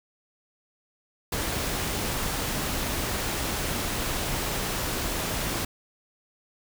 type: noise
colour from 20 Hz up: pink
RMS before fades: -29 dBFS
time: 1.32-5.65 s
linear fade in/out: 5 ms
effects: none